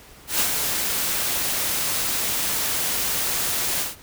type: noise with ADSR envelope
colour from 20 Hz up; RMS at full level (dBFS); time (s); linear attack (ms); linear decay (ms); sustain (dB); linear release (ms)
white; -20; 0.27-3.96; 130; 83; -4; 160
effects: pink hiss -47 dBFS RMS until 4.02 s